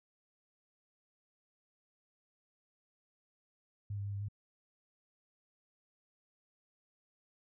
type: tone with pitch steps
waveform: sine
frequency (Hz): 102 / 100.1 / 101.1 / 100 / 102.9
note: G#2 / G2 / G#2 / G2 / G#2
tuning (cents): -31 / +37 / -46 / +35 / -16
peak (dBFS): -36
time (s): 3.9-4.285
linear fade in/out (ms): 5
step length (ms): 77
effects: none